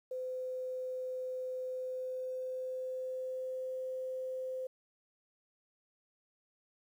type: tone with pitch glide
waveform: sine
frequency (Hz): 511 to 516.6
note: C5 to C5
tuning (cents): -41 to -22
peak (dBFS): -36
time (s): 0.11-4.67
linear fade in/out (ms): 5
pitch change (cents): +19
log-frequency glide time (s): 1.62-3.84
effects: 11-bit